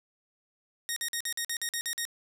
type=tone bursts; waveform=10% pulse; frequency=1864.7 Hz; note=A#6; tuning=in tune; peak=-21 dBFS; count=10; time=0.89-2.052 s; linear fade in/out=0 ms; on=73 ms; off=48 ms; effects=none